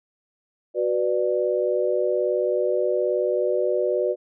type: chord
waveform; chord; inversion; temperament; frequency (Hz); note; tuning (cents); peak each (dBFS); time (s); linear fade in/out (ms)
sine; B minor; second; just; 370.4 / 493.9 / 592.7; F#4 / B4 / D5; +2 / 0 / +16; -24; 0.74-4.16; 50
effects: none